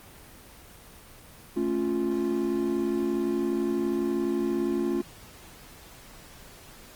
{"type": "chord", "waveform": "triangle", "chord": "A augmented", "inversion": "none", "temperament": "equal", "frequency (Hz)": [220, 277.2, 349.2], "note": ["A3", "C#4", "E#4"], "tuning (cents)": [0, 0, 0], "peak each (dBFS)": [-29, -28, -25], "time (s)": [1.56, 5.02], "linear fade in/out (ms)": 10, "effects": ["pink hiss -49 dBFS RMS until 6.95 s", "Opus 24 kbps"]}